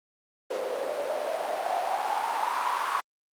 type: noise with band-pass filter sweep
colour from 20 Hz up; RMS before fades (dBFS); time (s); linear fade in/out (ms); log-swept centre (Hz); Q
white; -29; 0.5-3.01; 10; 480 to 1100; 6.1
effects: high-pass 300 Hz 12 dB/octave + Opus 48 kbps